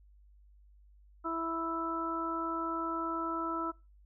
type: harmonic tone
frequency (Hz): 329.6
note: E4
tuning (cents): 0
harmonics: 1 / 2 / 3 / 4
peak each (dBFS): -37 / -42 / -40 / -35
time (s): 1.24-3.72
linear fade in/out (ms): 20
effects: noise-tail reverb RT60 0.3 s tail -25 dB re dry + added 50 Hz sine -57 dBFS peak until 4.05 s